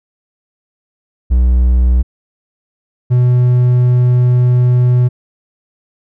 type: tone pair in turn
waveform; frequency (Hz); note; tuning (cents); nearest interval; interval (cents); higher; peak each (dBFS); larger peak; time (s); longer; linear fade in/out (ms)
triangle; 61.74 / 123.91; B1 / B2; 0 / +6; octave; 1206; second; -5; neither; 1.3-2.03 / 3.1-5.09; second; 20
effects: none